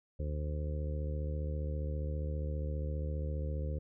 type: harmonic tone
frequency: 74.9 Hz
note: D2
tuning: 35 cents sharp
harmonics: 1 / 2 / 3 / 4 / 5 / 6 / 7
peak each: -34 / -41 / -51 / -50 / -52 / -49 / -46 dBFS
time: 0.19-3.79 s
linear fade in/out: 10 ms
effects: none